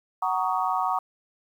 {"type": "chord", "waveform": "sine", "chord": "D# minor seventh", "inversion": "first", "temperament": "just", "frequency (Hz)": [746.7, 933.4, 1120.1, 1244.5], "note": ["F#5", "A#5", "C#6", "D#6"], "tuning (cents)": [16, 2, 18, 0], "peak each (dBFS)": [-27, -28, -28, -31], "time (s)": [0.22, 0.99], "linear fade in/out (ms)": 5, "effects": ["9-bit"]}